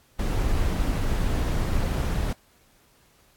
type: noise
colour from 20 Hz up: brown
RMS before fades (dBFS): -24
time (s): 0.19-2.33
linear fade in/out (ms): 5
effects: pink hiss -60 dBFS RMS until 3.36 s + AAC 64 kbps